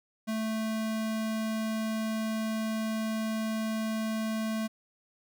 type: tone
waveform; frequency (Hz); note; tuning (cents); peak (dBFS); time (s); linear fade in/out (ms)
square; 220; A3; 0; -30; 0.27-4.68; 20
effects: none